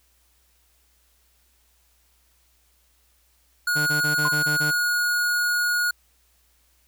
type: tone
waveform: square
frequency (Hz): 1444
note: F#6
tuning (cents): -43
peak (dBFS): -21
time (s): 3.67-5.91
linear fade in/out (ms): 5
type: tone bursts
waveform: sawtooth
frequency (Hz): 150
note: D3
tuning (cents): +37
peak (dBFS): -23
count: 7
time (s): 3.75-4.716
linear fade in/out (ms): 20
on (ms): 120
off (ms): 21
type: tone with exponential decay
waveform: sine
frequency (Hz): 1038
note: C6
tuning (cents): -14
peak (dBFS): -19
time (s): 4.25-4.37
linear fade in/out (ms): 2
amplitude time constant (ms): 26
effects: added 60 Hz sine -64 dBFS peak until 6.87 s + white hiss -64 dBFS RMS until 6.87 s